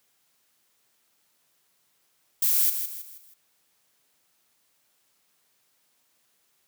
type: noise with echo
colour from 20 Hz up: violet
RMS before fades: -22 dBFS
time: 2.42-2.7 s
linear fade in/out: 5 ms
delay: 160 ms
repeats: 4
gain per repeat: -8 dB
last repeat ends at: 3.34 s
effects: white hiss -69 dBFS RMS until 6.67 s + high-pass 100 Hz 12 dB/octave